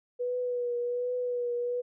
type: tone with vibrato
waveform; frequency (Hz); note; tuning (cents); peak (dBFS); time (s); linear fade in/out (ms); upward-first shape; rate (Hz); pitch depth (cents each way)
sine; 488.8; B4; -18; -28; 0.19-1.82; 20; triangle; 1.3; 33
effects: none